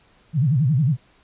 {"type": "tone with vibrato", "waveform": "sine", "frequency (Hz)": 140.5, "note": "C#3", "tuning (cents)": 24, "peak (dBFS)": -15, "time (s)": [0.33, 0.97], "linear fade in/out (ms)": 50, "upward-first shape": "sine", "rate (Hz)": 11, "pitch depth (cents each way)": 270, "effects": ["pink hiss -57 dBFS RMS until 1.23 s", "resampled to 8000 Hz"]}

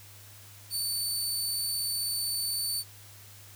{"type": "tone", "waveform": "20% pulse", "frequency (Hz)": 4519, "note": "C#8", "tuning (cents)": 33, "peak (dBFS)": -23, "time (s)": [0.7, 2.84], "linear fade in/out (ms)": 50, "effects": ["added 101 Hz sine -52 dBFS peak until 3.55 s", "white hiss -52 dBFS RMS until 3.55 s"]}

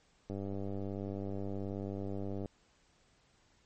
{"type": "click train", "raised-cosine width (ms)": 2, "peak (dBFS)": -27, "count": 214, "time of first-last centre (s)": [0.3, 2.458], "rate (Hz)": 98.7, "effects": ["pink hiss -69 dBFS RMS until 3.65 s", "MP3 32 kbps"]}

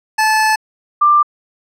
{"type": "tone pair in turn", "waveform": ["25% pulse", "sine"], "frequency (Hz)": [869, 1185.7], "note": ["A5", "D6"], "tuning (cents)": [-22, 16], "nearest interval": "perfect fourth", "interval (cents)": 538, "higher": "second", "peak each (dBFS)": -7, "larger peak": "neither", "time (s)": [[0.18, 0.56], [1.01, 1.23]], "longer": "first", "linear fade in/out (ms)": 10, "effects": ["low-pass 10000 Hz 12 dB/octave"]}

